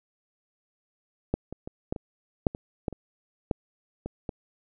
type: clicks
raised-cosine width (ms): 2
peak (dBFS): -11 / -23 / -23 / -14 / -22 / -7 / -22 / -14 / -24 / -11 / -20 / -18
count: 12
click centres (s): 1.34 / 1.526 / 1.675 / 1.925 / 1.962 / 2.468 / 2.549 / 2.882 / 2.927 / 3.512 / 4.06 / 4.292
effects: none